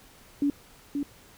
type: tone with echo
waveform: sine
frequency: 285.4 Hz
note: D4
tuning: 49 cents flat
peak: -21 dBFS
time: 0.42-0.5 s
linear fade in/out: 2 ms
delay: 530 ms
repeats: 1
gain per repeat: -5 dB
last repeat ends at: 1.03 s
effects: pink hiss -54 dBFS RMS until 1.37 s